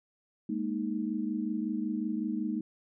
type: chord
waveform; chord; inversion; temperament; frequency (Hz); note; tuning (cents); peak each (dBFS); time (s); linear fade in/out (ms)
sine; Ab suspended second; none; equal; 207.7 / 233.1 / 311.1; Ab3 / Bb3 / Eb4; 0 / 0 / 0; -34; 0.49-2.61; 5
effects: none